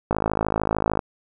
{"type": "click train", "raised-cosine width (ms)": 1, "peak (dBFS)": -7, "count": 48, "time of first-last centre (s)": [0.11, 0.992], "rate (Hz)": 53.3, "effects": []}